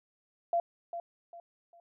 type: tone with echo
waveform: sine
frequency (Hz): 685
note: F5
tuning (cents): -34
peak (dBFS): -25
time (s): 0.53-0.6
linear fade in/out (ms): 2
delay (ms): 400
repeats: 3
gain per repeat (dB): -10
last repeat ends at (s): 1.8
effects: none